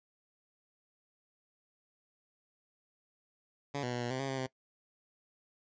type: tone with pitch steps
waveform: 10% pulse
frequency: 141.8 / 123.4 / 122 / 120.7 / 129.8 / 136.3 / 133.5 / 130.2 Hz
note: C#3 / B2 / B2 / B2 / C3 / C#3 / C3 / C3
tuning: +40 / -1 / -21 / -39 / -13 / -29 / +35 / -8 cents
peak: -26 dBFS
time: 3.74-4.468 s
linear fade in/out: 10 ms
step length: 91 ms
effects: noise-tail reverb RT60 0.1 s tail -20 dB re dry + resampled to 16000 Hz